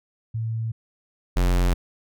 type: tone pair in turn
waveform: sine / square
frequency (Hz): 112.7 / 44.73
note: A2 / F1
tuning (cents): +42 / +42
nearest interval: octave + major third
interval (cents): 1600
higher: first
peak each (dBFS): -24 / -18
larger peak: second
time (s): 0.34-0.72 / 1.36-1.74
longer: neither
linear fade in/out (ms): 10
effects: none

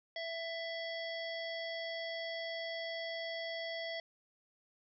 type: harmonic tone with a mistuned harmonic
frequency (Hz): 664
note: E5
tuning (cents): +12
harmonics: 1 / 3 / 5 / 7 / 8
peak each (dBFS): -41 / -43 / -46 / -50 / -52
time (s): 0.16-4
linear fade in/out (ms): 2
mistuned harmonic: 7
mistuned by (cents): -32
effects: none

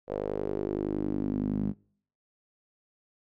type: tone with band-pass filter sweep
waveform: sawtooth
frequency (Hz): 50.8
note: G#1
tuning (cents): -38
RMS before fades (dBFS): -31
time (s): 0.07-1.74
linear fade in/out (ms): 50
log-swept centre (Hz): 520 to 210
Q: 3.8
effects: noise-tail reverb RT60 0.6 s tail -26 dB re dry

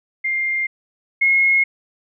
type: tone pair in turn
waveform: sine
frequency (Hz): 2109 / 2162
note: C7 / C#7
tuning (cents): +13 / -44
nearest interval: unison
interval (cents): 43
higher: second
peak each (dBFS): -18 / -12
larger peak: second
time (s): 0.24-0.67 / 1.21-1.64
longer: neither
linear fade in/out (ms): 10
effects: none

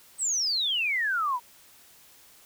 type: exponential sweep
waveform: sine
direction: down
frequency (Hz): 8372 to 931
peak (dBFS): -24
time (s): 0.18-1.4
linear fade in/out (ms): 50
effects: white hiss -55 dBFS RMS until 2.45 s

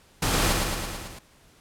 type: noise with echo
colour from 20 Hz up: pink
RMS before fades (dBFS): -24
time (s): 0.22-0.53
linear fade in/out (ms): 5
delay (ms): 110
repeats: 6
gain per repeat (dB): -3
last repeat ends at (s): 1.19
effects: pink hiss -57 dBFS RMS until 1.6 s + low-pass 12000 Hz 12 dB/octave

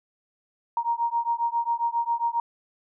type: beating tone pair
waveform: sine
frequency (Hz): 932.3 / 939.7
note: A#5 / A#5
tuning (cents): 0 / +14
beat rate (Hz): 7.4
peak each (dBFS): -26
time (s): 0.77-2.4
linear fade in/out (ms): 2
effects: none

